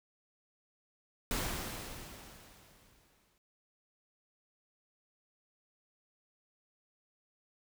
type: noise with exponential decay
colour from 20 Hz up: pink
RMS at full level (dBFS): -34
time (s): 1.31-3.38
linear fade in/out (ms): 1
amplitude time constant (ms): 450
effects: none